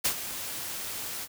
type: noise with ADSR envelope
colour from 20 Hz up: white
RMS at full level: -24 dBFS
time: 0.04-1.28 s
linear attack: 14 ms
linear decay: 80 ms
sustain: -12 dB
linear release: 51 ms
effects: none